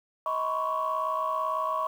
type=tone cluster; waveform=sine; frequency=634 / 992 / 1060 / 1118 Hz; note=D#5 / B5 / C6 / C#6; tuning=+32 / +7 / +22 / +14 cents; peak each=-32 / -32 / -35 / -28 dBFS; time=0.26-1.87 s; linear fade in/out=2 ms; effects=tanh soft clip ceiling -19 dBFS + 9-bit